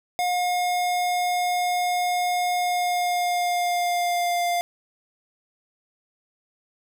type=tone with pitch glide; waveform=square; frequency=716 to 699.6 Hz; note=F5 to F5; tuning=+43 to +3 cents; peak=-22 dBFS; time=0.19-4.61 s; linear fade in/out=0 ms; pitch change=-40 cents; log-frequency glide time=2.57-4.48 s; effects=none